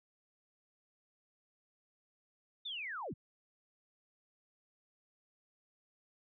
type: linear sweep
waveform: sine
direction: down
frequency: 3672 to 71 Hz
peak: -39 dBFS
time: 2.65-3.14 s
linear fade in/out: 10 ms
effects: none